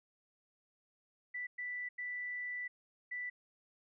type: tone bursts at uneven times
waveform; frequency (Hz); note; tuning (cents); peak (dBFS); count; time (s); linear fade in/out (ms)
sine; 1975.5; B6; 0; -38; 4; 1.34-1.47 / 1.58-1.89 / 1.98-2.68 / 3.11-3.3; 10
effects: none